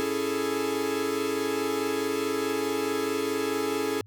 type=chord; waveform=45% pulse; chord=A major seventh; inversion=first; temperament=equal; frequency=277.2 / 329.6 / 415.3 / 440 Hz; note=C#4 / E4 / G#4 / A4; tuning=0 / 0 / 0 / 0 cents; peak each=-33 / -34 / -30 / -31 dBFS; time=0-4.01 s; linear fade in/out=0 ms; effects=added 103 Hz sine -49 dBFS peak until 4.06 s